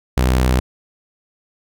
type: tone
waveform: sawtooth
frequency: 63.3 Hz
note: B1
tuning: 43 cents sharp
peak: -9 dBFS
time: 0.17-0.6 s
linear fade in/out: 5 ms
effects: none